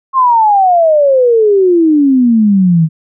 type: exponential sweep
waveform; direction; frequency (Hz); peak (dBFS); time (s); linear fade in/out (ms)
sine; down; 1082 to 155.1; -5; 0.13-2.89; 50
effects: none